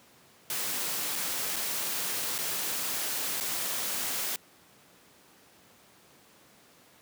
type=noise with dropouts; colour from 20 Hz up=white; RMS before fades=-32 dBFS; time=0.5-4.36 s; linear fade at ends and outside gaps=1 ms; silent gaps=1.156-1.159 / 1.56-1.564 / 2.381-2.387 / 3.401-3.408 s; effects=pink hiss -58 dBFS RMS until 7.01 s + high-pass 150 Hz 12 dB/octave